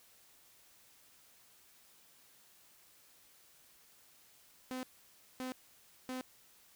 sawtooth tone bursts, 256.2 Hz, C4, 36 cents flat, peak -35 dBFS, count 3, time 4.71-6.21 s, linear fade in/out 0 ms, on 120 ms, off 570 ms, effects white hiss -64 dBFS RMS until 6.75 s

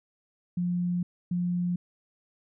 sine tone bursts at uneven times, 176.7 Hz, F3, 21 cents sharp, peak -25 dBFS, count 2, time 0.57-1.03 / 1.31-1.76 s, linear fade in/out 5 ms, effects none

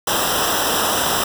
pink noise with comb filter, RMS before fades -19 dBFS, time 0.07-1.24 s, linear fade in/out 5 ms, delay 0.45 ms, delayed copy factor -0.9, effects none

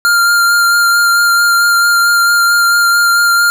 square tone with vibrato, 1396.9 Hz, F6, in tune, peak -8 dBFS, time 0.05-3.5 s, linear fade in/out 0 ms, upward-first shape sine, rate 4.5 Hz, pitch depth 13 cents each way, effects none

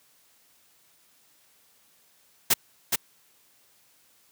white noise with echo, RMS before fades -19 dBFS, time 2.5-2.54 s, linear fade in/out 10 ms, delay 420 ms, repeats 1, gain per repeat -4 dB, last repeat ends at 2.96 s, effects white hiss -62 dBFS RMS until 4.31 s + high-pass 80 Hz 12 dB/octave

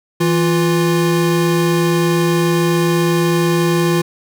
square tone pair together, 165 / 349.6 Hz, E3 / F4, +2 / +2 cents, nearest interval octave + minor second, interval 1300 cents, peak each -16 dBFS, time 0.2-4.02 s, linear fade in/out 10 ms, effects none

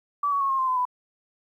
sine tone with pitch steps, 1152 / 1124.4 / 1097.4 / 1071.1 / 1045.5 / 1020.4 / 995.9 Hz, D6 / C#6 / C#6 / C6 / C6 / C6 / B5, -34 / +24 / -18 / +40 / -2 / -44 / +14 cents, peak -21 dBFS, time 0.23-0.853 s, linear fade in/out 5 ms, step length 89 ms, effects 10-bit

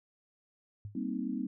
sine tone with exponential decay, 103.1 Hz, G#2, 12 cents flat, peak -36 dBFS, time 0.85-1.03 s, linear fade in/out 0 ms, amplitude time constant 39 ms
sine chord, C minor seventh, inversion second, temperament equal, 196 / 233.1 / 261.6 / 311.1 Hz, G3 / Bb3 / C4 / Eb4, 0 / 0 / 0 / 0 cents, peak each -39 / -37 / -36 / -40 dBFS, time 0.95-1.47 s, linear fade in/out 5 ms
effects none

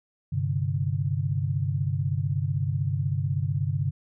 sine chord, G suspended fourth, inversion none, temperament equal, 98 / 130.81 / 146.83 Hz, G2 / C3 / D3, 0 / 0 / 0 cents, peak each -28 dBFS, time 0.32-3.91 s, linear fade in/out 10 ms, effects none

